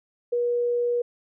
sine tone with ADSR envelope, 481.3 Hz, B4, 45 cents flat, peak -19 dBFS, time 0.32-1.02 s, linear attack 12 ms, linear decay 4 ms, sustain -2 dB, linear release 7 ms, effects none

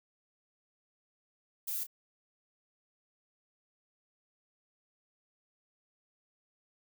violet noise with echo, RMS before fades -36 dBFS, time 1.67-1.84 s, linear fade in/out 10 ms, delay 29 ms, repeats 1, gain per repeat -10 dB, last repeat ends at 1.869 s, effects none

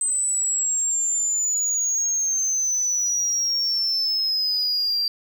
sine exponential sweep, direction down, 8170 to 4699 Hz, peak -18 dBFS, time 0.01-5.08 s, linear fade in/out 2 ms, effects tanh soft clip ceiling -18 dBFS + 8-bit

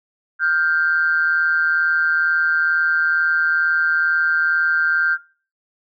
sine tone pair together, 1405.8 / 1568 Hz, F6 / G6, +11 / 0 cents, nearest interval major second, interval 189 cents, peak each -17 dBFS, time 0.39-5.18 s, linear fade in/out 50 ms, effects noise-tail reverb RT60 0.4 s tail -20 dB re dry + tanh soft clip ceiling -7 dBFS

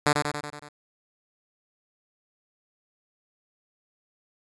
5% pulse tone with echo, 147.5 Hz, D3, 8 cents sharp, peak -7 dBFS, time 0.06-0.13 s, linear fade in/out 5 ms, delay 93 ms, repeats 6, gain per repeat -4 dB, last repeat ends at 0.688 s, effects resampled to 24000 Hz

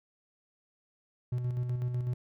triangle tone with tremolo, 123.47 Hz, B2, in tune, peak -26 dBFS, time 1.32-2.14 s, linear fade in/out 5 ms, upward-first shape square, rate 8 Hz, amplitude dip 40%, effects none

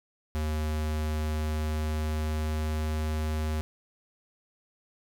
square tone with pitch glide, 77 to 77.49 Hz, D#2 to D#2, -17 to -7 cents, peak -28 dBFS, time 0.35-3.61 s, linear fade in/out 0 ms, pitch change +10 cents, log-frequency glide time 1.1-2.98 s, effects none

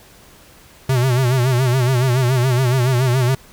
square tone with vibrato, 126.9 Hz, B2, 47 cents sharp, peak -14 dBFS, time 0.89-3.35 s, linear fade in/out 5 ms, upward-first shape sine, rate 7.1 Hz, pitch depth 98 cents each way, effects pink hiss -46 dBFS RMS until 3.52 s

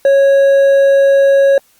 triangle tone with hard clipping, 551 Hz, C#5, 11 cents flat, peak -7 dBFS, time 0.05-1.58 s, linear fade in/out 2 ms, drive 7 dB, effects white hiss -52 dBFS RMS until 1.79 s + Opus 48 kbps

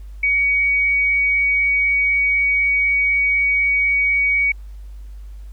sine tone, 2252 Hz, C#7, 27 cents sharp, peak -14 dBFS, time 0.23-4.52 s, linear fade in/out 5 ms, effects added 50 Hz sine -32 dBFS peak until 5.52 s + pink hiss -58 dBFS RMS until 5.52 s

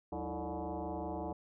sine tone with frequency modulation, 207.7 Hz, G#3, in tune, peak -36 dBFS, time 0.12-1.33 s, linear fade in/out 5 ms, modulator 130 Hz, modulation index 5.3, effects none

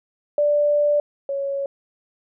sine tone pair in turn, 587.3 / 555 Hz, D5 / C#5, 0 / +2 cents, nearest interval minor second, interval 98 cents, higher first, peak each -15 / -22 dBFS, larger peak first, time 0.38-1 / 1.29-1.66 s, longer first, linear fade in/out 2 ms, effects none

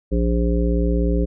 harmonic tone, 58.27 Hz, A#1, in tune, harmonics 1 / 3 / 5 / 7 / 9, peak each -18 / -23 / -25 / -26 / -28 dBFS, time 0.11-1.26 s, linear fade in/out 20 ms, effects none

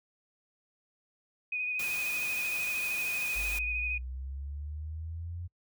sine tone with vibrato, 2487 Hz, D#7, 1 cent flat, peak -30 dBFS, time 1.52-3.98 s, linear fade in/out 5 ms, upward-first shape sine, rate 13 Hz, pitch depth 23 cents each way
white noise, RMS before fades -40 dBFS, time 1.79-3.59 s, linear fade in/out 5 ms
sine linear sweep, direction up, 50.8 to 88.3 Hz, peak -36 dBFS, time 3.35-5.48 s, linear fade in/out 20 ms
effects noise-tail reverb RT60 0.1 s tail -23 dB re dry

